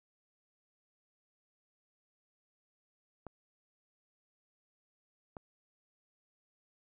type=clicks; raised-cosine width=1 ms; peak=-30 dBFS; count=2; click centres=3.267 / 5.368 s; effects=none